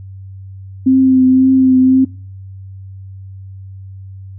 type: tone with vibrato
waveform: sine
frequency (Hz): 260.5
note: C4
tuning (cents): -7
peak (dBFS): -6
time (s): 0.86-2.05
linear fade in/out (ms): 10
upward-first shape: triangle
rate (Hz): 1.9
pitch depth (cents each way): 25
effects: noise-tail reverb RT60 0.4 s tail -23 dB re dry + added 96 Hz sine -29 dBFS peak until 4.38 s